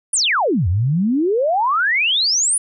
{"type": "exponential two-way sweep", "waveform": "sine", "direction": "down then up", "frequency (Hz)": [10140, 82.41, 10140], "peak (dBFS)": -14, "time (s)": [0.13, 2.58], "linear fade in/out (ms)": 5, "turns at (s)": 0.68, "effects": []}